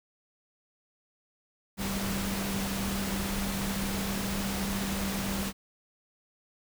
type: tone in noise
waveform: sine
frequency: 196.3 Hz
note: G3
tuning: 3 cents sharp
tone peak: -32 dBFS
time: 1.77-5.53 s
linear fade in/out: 50 ms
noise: pink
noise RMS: -34 dBFS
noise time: 1.77-5.53 s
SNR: -1 dB
effects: none